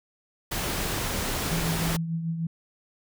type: noise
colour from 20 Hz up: pink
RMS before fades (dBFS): -29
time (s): 0.51-1.97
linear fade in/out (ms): 10
type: tone with tremolo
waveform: sine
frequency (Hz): 164.81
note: E3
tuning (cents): 0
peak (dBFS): -24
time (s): 1.51-2.47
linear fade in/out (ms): 5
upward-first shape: triangle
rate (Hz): 6.7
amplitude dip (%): 55
effects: none